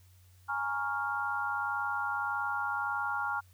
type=chord; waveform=sine; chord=Bb minor seventh; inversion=third; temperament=equal; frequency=830.6 / 932.3 / 1108.7 / 1396.9 Hz; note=Ab5 / Bb5 / Db6 / F6; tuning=0 / 0 / 0 / 0 cents; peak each=-36 / -39 / -38 / -33 dBFS; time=0.48-3.41 s; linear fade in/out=20 ms; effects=added 91 Hz sine -57 dBFS peak until 3.53 s + white hiss -67 dBFS RMS until 3.53 s